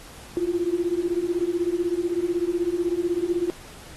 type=beating tone pair; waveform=sine; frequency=338.6 / 354.6 Hz; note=E4 / F4; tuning=+46 / +26 cents; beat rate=16 Hz; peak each=-25 / -24 dBFS; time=0.37-3.5 s; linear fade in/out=0 ms; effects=pink hiss -45 dBFS RMS until 3.96 s + AAC 32 kbps